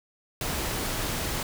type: noise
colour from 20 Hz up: pink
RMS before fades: -30 dBFS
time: 0.41-1.43 s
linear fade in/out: 2 ms
effects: none